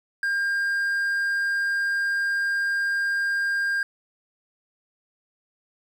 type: tone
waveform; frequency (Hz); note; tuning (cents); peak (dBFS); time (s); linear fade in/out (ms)
triangle; 1604; G6; +39; -20; 0.23-3.83; 2
effects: 9-bit